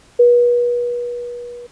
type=tone with level ramp; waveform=sine; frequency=483.5 Hz; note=B4; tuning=37 cents flat; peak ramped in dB=-5 to -31 dBFS; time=0.19-1.67 s; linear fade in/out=10 ms; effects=pink hiss -49 dBFS RMS until 1.71 s + resampled to 22050 Hz